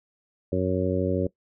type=harmonic tone; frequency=92.5 Hz; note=F#2; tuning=in tune; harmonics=1 / 2 / 3 / 4 / 5 / 6; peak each=-29 / -29 / -29 / -29 / -29 / -29 dBFS; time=0.52-1.27 s; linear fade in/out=5 ms; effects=noise-tail reverb RT60 0.1 s tail -20 dB re dry